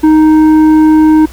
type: tone with tanh clipping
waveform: sine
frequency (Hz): 311.1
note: D#4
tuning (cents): 0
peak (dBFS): -4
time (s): 0.03-1.26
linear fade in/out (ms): 10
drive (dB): 8
effects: added 60 Hz sine -28 dBFS peak until 1.32 s + pink hiss -35 dBFS RMS until 1.32 s